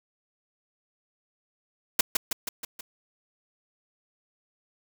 white noise with echo, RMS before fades -19 dBFS, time 1.99-2.01 s, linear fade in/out 5 ms, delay 160 ms, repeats 5, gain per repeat -4 dB, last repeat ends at 2.81 s, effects none

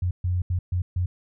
sine tone bursts at uneven times, 89.7 Hz, F2, 47 cents sharp, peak -21 dBFS, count 5, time 0.02-0.11 / 0.24-0.42 / 0.5-0.59 / 0.72-0.82 / 0.96-1.06 s, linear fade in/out 5 ms, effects none

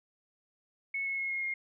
sine tone with pitch steps, 2200 / 2184 / 2167 / 2151 / 2135 Hz, C#7 / C#7 / C#7 / C7 / C7, -14 / -26 / -40 / +47 / +34 cents, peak -31 dBFS, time 0.94-1.54 s, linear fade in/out 5 ms, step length 120 ms, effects none

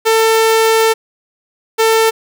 sawtooth tone pair in turn, 446.7 / 446.7 Hz, A4 / A4, +26 / +26 cents, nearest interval unison, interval 0 cents, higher neither, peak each -5 dBFS, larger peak neither, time 0.05-0.94 / 1.78-2.11 s, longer first, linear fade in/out 20 ms, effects none

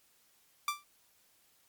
sawtooth tone with exponential decay, 1175 Hz, D6, 1 cent sharp, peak -23 dBFS, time 0.68-0.84 s, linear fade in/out 2 ms, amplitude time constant 34 ms, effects white hiss -68 dBFS RMS until 1.68 s + MP3 96 kbps

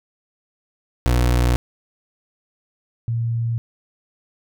30% pulse / sine tone pair in turn, 60.8 / 116.08 Hz, B1 / A#2, -26 / -7 cents, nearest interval major seventh, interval 1119 cents, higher second, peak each -12 / -19 dBFS, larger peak first, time 1.06-1.56 / 3.08-3.58 s, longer neither, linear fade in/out 0 ms, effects none

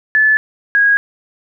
sine tone pair in turn, 1734 / 1645.2 Hz, A6 / G#6, -26 / -17 cents, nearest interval minor second, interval 91 cents, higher first, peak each -8 dBFS, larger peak neither, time 0.15-0.37 / 0.75-0.97 s, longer neither, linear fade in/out 0 ms, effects none

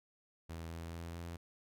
sawtooth tone with pitch steps, 82.41 / 83.27 / 84.14 / 85.02 Hz, E2 / E2 / E2 / F2, 0 / +18 / +36 / -46 cents, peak -39 dBFS, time 0.49-1.37 s, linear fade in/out 10 ms, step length 220 ms, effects none

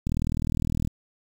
click train, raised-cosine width 5 ms, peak -14 dBFS, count 33, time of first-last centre 0.07-0.874 s, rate 39.8 Hz, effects 7-bit

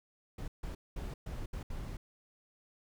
brown noise bursts at uneven times, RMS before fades -40 dBFS, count 6, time 0.38-0.48 / 0.63-0.75 / 0.96-1.14 / 1.26-1.46 / 1.53-1.63 / 1.7-1.97 s, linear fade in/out 5 ms, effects none

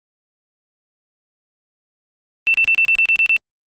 sine tone bursts, 2675 Hz, E7, 25 cents sharp, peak -11 dBFS, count 9, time 2.47-3.365 s, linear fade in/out 0 ms, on 71 ms, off 32 ms, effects Opus 32 kbps

